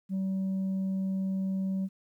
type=tone; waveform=sine; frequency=191.1 Hz; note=G3; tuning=44 cents flat; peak=-25 dBFS; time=0.09-1.89 s; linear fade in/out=50 ms; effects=tanh soft clip ceiling -27 dBFS + 11-bit